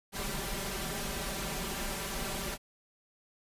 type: noise with comb filter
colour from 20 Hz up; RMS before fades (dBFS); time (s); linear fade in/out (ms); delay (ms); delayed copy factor
pink; -36; 0.12-2.58; 50; 5.1; +1
effects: resampled to 32000 Hz

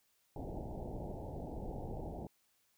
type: low-pass noise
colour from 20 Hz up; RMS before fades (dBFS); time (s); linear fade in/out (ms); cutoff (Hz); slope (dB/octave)
pink; -43; 0.36-2.27; 2; 870; 96
effects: white hiss -75 dBFS RMS until 2.77 s

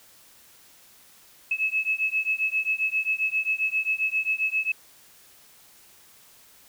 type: beating tone pair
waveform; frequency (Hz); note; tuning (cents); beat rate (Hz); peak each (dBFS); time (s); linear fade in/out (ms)
sine; 2585 / 2592.5; E7 / E7; -34 / -29; 7.5; -26; 1.51-4.72; 5
effects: white hiss -54 dBFS RMS until 6.68 s

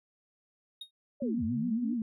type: tone with exponential decay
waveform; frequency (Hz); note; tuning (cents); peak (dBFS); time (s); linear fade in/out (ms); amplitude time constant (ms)
triangle; 3729; A#7; 0; -35; 0.81-0.91; 5; 20
type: linear two-way sweep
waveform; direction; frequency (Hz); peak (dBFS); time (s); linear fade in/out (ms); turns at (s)
sine; down then up; 611 to 76.4 to 311.1; -35; 1.2-1.95; 20; 1.43
type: tone with vibrato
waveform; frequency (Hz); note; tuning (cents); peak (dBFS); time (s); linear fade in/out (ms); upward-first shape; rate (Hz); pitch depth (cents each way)
sine; 233.1; A#3; 0; -29; 1.22-2.02; 2; sine; 7.3; 100
effects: none

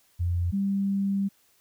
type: tone pair in turn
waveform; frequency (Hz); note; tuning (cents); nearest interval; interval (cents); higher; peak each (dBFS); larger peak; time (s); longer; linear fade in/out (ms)
sine; 87.31 / 197.25; F2 / G3; 0 / +11; octave + major second; 1411; second; -23; neither; 0.19-0.52 / 0.52-1.29; second; 20
effects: white hiss -64 dBFS RMS until 1.6 s

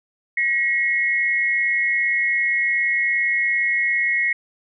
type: tone pair together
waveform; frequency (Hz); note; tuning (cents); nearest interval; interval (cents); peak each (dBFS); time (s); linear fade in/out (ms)
sine; 1906.4 / 2169; A#6 / C#7; +38 / -38; major second; 224; -20 / -20; 0.37-4.33; 5
effects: none

